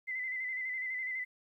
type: tone with vibrato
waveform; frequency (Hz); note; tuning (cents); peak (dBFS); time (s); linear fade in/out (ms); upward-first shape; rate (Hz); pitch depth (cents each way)
sine; 2036; C7; -48; -34; 0.07-1.25; 20; square; 12; 34
effects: 12-bit